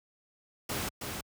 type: noise with echo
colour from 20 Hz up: pink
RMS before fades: -34 dBFS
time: 0.69-0.89 s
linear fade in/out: 5 ms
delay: 320 ms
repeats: 1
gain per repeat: -4 dB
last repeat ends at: 1.21 s
effects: high-pass 60 Hz 12 dB/octave